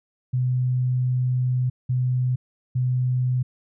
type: tone bursts at uneven times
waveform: sine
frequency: 126.4 Hz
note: B2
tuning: 41 cents sharp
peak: -19 dBFS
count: 3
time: 0.33-1.7 / 1.89-2.36 / 2.75-3.43 s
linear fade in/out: 10 ms
effects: none